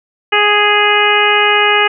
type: harmonic tone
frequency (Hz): 415.3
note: G#4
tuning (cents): 0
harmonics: 1 / 2 / 3 / 4 / 5 / 6 / 7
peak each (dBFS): -16 / -16 / -16 / -16 / -16 / -16 / -16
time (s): 0.32-1.88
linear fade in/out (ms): 10
effects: none